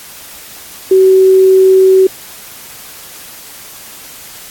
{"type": "tone", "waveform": "sine", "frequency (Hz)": 378.9, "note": "F#4", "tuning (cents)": 41, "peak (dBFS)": -3, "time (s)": [0.91, 2.07], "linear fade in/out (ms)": 5, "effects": ["white hiss -32 dBFS RMS until 4.5 s", "AAC 64 kbps"]}